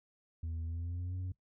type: tone with pitch glide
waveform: sine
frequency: 81.8 to 91.82 Hz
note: E2 to F#2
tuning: -13 to -13 cents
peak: -33 dBFS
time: 0.43-1.32 s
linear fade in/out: 5 ms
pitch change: +200 cents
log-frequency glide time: 0.65-1.16 s
effects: noise-tail reverb RT60 0.1 s tail -20 dB re dry + tanh soft clip ceiling -35 dBFS